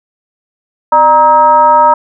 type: tone with frequency modulation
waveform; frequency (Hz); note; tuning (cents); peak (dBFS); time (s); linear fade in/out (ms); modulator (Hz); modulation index
sine; 940; A#5; +14; -3; 0.92-1.94; 5; 340; 0.75
effects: none